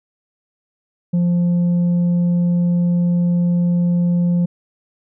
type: tone with tanh clipping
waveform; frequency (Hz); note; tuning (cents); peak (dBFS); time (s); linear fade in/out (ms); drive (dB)
sine; 174.61; F3; 0; -14; 1.13-4.46; 10; 3
effects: none